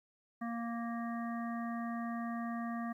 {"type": "harmonic tone", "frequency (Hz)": 233.1, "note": "A#3", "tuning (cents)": 0, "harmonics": [1, 3, 5, 7, 8], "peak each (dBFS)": [-37, -44, -45, -54, -50], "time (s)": [0.41, 2.93], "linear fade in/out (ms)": 10, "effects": ["12-bit"]}